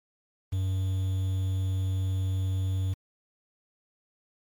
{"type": "tone with quantisation", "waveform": "triangle", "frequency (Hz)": 94.6, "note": "F#2", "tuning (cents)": 39, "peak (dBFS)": -23, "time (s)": [0.52, 2.94], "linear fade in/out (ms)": 10, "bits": 8, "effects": ["MP3 96 kbps"]}